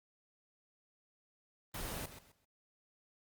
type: noise with echo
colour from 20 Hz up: pink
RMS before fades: -41 dBFS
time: 1.74-2.06 s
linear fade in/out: 5 ms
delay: 130 ms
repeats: 3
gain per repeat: -12 dB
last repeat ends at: 2.45 s
effects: Opus 24 kbps

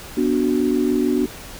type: chord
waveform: sine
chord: B minor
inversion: none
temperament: equal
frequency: 246.9 / 293.7 / 370 Hz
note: B3 / D4 / F#4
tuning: 0 / 0 / 0 cents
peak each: -20 / -20 / -21 dBFS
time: 0.17-1.26 s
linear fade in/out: 5 ms
effects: pink hiss -37 dBFS RMS until 1.59 s

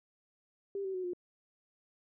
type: tone with pitch steps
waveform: sine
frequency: 396.2 / 382.3 / 368.8 / 355.8 Hz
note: G4 / G4 / F#4 / F4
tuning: +18 / -43 / -6 / +32 cents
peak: -34 dBFS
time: 0.75-1.134 s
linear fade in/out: 2 ms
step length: 96 ms
effects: none

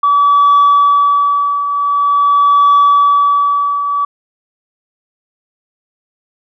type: tone with tremolo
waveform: sine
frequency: 1146 Hz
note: D6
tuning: 43 cents flat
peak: -3 dBFS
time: 0.03-4.05 s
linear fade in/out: 5 ms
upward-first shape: triangle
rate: 0.46 Hz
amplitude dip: 70%
effects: tanh soft clip ceiling -3 dBFS

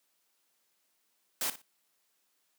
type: noise with echo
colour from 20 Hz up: white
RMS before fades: -32 dBFS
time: 1.41-1.5 s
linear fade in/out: 2 ms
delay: 59 ms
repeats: 2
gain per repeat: -14 dB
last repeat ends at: 1.618 s
effects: white hiss -75 dBFS RMS until 2.58 s + high-pass 200 Hz 12 dB/octave

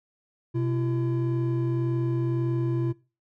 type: tone pair together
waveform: triangle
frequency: 126.5 / 337.7 Hz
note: B2 / E4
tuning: +42 / +42 cents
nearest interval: octave + perfect fourth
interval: 1700 cents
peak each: -23 / -26 dBFS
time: 0.54-2.93 s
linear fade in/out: 20 ms
effects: noise-tail reverb RT60 0.3 s tail -20 dB re dry

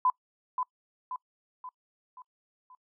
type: tone with echo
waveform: sine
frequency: 1008 Hz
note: B5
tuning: 35 cents sharp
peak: -21 dBFS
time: 0.05-0.1 s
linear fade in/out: 2 ms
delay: 530 ms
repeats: 5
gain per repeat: -6 dB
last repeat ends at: 2.75 s
effects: noise-tail reverb RT60 0.1 s tail -25 dB re dry

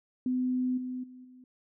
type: tone with level steps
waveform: sine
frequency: 253.3 Hz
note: B3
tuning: 44 cents sharp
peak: -26 / -33 / -46 / -50 dBFS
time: 0.26-1.44 s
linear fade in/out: 2 ms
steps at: 0.77 / 1.03 / 1.24 s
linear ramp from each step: 10 ms
effects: none

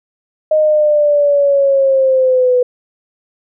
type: linear sweep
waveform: sine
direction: down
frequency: 622 to 493.9 Hz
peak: -8 dBFS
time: 0.51-2.63 s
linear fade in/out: 5 ms
effects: none

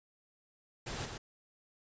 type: noise with echo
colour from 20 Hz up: pink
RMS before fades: -40 dBFS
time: 0.86-1.06 s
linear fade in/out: 10 ms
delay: 120 ms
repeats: 1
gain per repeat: -4 dB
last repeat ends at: 1.18 s
effects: resampled to 16000 Hz

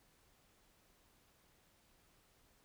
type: silence
effects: pink hiss -71 dBFS RMS until 2.64 s

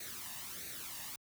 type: noise with flanger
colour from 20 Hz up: white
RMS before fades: -45 dBFS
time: 0-1.16 s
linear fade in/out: 5 ms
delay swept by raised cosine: 0.47 to 1.09 ms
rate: 1.5 Hz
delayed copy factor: +0.65
effects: high-pass 60 Hz 12 dB/octave

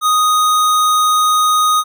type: tone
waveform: square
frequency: 1244.5 Hz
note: D#6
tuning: in tune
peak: -11 dBFS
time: 0.01-1.84 s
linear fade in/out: 50 ms
effects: none

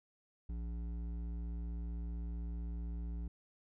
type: tone with hard clipping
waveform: sine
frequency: 57.8 Hz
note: A#1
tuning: 14 cents flat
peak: -40 dBFS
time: 0.49-3.28 s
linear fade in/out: 5 ms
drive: 10 dB
effects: none

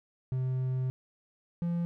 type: tone pair in turn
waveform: triangle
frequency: 129.1 / 171.43 Hz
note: C3 / F3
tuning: -23 / -32 cents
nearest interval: perfect fourth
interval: 491 cents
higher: second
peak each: -26 dBFS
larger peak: neither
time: 0.32-0.9 / 1.62-1.85 s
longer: first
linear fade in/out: 0 ms
effects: none

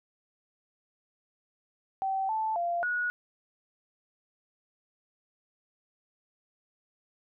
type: tone with pitch steps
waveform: sine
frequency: 771 / 877 / 691 / 1458 Hz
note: G5 / A5 / F5 / F#6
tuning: -29 / -6 / -19 / -26 cents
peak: -27 dBFS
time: 2.02-3.1 s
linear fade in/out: 0 ms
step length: 270 ms
effects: none

